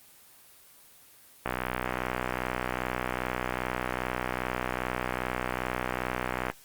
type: click train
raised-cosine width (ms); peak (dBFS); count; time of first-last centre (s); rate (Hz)
0.5; -13; 316; 1.46-6.5; 62.5
effects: white hiss -55 dBFS RMS until 6.64 s + Opus 24 kbps